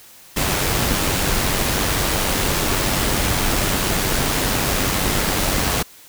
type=noise with amplitude modulation; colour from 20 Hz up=pink; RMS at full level=-18 dBFS; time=0.36-5.83 s; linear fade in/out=10 ms; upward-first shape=sine; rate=95.2 Hz; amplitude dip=35%; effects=white hiss -45 dBFS RMS until 6.08 s